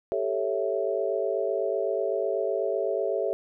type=chord; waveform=sine; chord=A dominant seventh; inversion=third; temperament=equal; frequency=392 / 440 / 554.4 / 659.3 Hz; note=G4 / A4 / C#5 / E5; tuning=0 / 0 / 0 / 0 cents; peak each=-30 dBFS; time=0.12-3.33 s; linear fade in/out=0 ms; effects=none